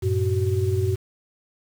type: tone cluster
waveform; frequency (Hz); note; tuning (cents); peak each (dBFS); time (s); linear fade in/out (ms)
sine; 95 / 114.5 / 376.2; F#2 / A#2 / F#4; +46 / -31 / +29; -22 / -25 / -25; 0.02-0.96; 20
effects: 7-bit